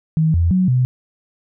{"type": "tone with pitch steps", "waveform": "sine", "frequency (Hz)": [158.8, 84.8, 184.9, 126.5], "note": ["D#3", "E2", "F#3", "B2"], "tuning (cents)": [36, 50, -1, 42], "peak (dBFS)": -12, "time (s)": [0.17, 0.85], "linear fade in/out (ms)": 0, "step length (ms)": 170, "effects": []}